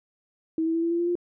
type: tone with pitch steps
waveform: sine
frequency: 322.1 / 326.6 / 331.2 / 335.8 / 340.5 / 345.2 / 350 Hz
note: E4 / E4 / E4 / E4 / F4 / F4 / F4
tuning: -40 / -16 / +8 / +32 / -44 / -20 / +4 cents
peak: -22 dBFS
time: 0.58-1.154 s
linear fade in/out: 2 ms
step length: 82 ms
effects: none